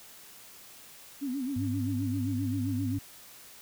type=tone with vibrato; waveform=sine; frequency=265.1 Hz; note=C4; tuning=23 cents sharp; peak=-30 dBFS; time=1.21-2.99 s; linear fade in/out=20 ms; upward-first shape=sine; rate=7.6 Hz; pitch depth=130 cents each way
type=tone; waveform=sine; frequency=102.6 Hz; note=G#2; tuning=21 cents flat; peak=-31 dBFS; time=1.56-2.99 s; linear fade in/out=5 ms
effects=white hiss -51 dBFS RMS until 3.61 s